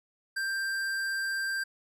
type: tone with hard clipping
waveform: triangle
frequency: 1579 Hz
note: G6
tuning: 12 cents sharp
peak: -31 dBFS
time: 0.36-1.64 s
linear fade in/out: 10 ms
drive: 17 dB
effects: none